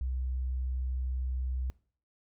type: tone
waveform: sine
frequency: 63.8 Hz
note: C2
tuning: 43 cents flat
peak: -30 dBFS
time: 0.01-1.7 s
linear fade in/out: 0 ms
effects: noise-tail reverb RT60 0.5 s tail -22 dB re dry